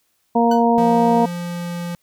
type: harmonic tone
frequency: 233.9 Hz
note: A#3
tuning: 6 cents sharp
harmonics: 1 / 2 / 3 / 4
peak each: -16 / -19 / -18 / -19 dBFS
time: 0.35-1.26 s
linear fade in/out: 10 ms
type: tone with exponential decay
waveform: 15% pulse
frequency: 1500 Hz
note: F#6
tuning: 23 cents sharp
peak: -21 dBFS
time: 0.51-0.66 s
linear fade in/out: 5 ms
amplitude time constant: 31 ms
type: tone with pitch glide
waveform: square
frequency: 174.2 to 173.2 Hz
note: F3 to F3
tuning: -4 to -14 cents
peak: -25 dBFS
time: 0.78-1.95 s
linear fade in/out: 0 ms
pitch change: -10 cents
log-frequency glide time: 1.32-1.82 s
effects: white hiss -66 dBFS RMS until 2.02 s